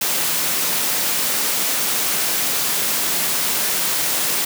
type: high-pass noise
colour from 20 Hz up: white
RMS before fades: -20 dBFS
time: 0.01-4.45 s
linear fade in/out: 5 ms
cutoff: 130 Hz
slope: 24 dB/octave
effects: none